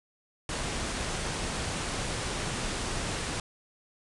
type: low-pass noise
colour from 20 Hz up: pink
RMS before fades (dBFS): -33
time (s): 0.49-3.4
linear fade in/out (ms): 2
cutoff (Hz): 10000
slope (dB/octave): 96
effects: none